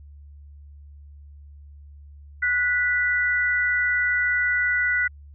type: tone pair together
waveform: sine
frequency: 1469.7 / 1975.5 Hz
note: F#6 / B6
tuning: -12 / 0 cents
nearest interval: perfect fourth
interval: 512 cents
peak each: -22 dBFS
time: 2.42-5.08 s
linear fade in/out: 10 ms
effects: added 72 Hz sine -42 dBFS peak until 5.34 s